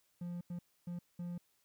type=tone bursts at uneven times; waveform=triangle; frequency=174.61 Hz; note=F3; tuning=in tune; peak=-37 dBFS; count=4; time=0.21-0.41 / 0.5-0.59 / 0.87-0.99 / 1.19-1.38 s; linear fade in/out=5 ms; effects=white hiss -75 dBFS RMS until 1.64 s